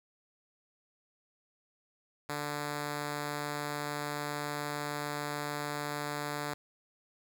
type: tone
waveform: 5% pulse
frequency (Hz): 146.83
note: D3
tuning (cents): 0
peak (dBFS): -23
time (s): 2.29-6.54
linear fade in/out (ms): 5
effects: none